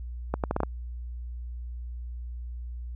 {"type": "accelerating click train", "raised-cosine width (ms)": 1, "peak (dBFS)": -12, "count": 6, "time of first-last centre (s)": [0.34, 0.633], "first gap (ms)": 98, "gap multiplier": 0.74, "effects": ["added 60 Hz sine -34 dBFS peak until 2.95 s"]}